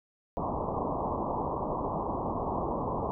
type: low-pass noise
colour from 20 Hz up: white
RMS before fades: -32 dBFS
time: 0.37-3.11 s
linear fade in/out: 0 ms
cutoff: 1100 Hz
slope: 96 dB/octave
effects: none